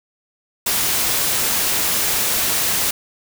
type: noise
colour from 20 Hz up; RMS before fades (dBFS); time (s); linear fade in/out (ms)
white; -19; 0.66-2.91; 5
effects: none